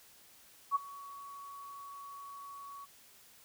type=tone with ADSR envelope; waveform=sine; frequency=1122 Hz; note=C#6; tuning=21 cents sharp; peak=-24 dBFS; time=0.71-2.86 s; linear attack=43 ms; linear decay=19 ms; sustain=-21 dB; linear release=22 ms; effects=white hiss -60 dBFS RMS until 3.44 s